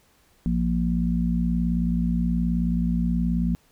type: harmonic tone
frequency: 58.8 Hz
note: A#1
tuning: 16 cents sharp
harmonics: 1 / 3 / 4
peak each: -26 / -23 / -26 dBFS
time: 0.46-3.55 s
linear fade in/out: 0 ms
effects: pink hiss -61 dBFS RMS until 3.71 s